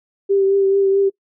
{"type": "tone with vibrato", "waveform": "sine", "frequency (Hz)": 392, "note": "G4", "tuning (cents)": 0, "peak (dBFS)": -12, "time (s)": [0.29, 1.1], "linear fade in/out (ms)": 20, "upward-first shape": "triangle", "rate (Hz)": 4.6, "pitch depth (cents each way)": 26, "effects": ["noise-tail reverb RT60 0.1 s tail -22 dB re dry"]}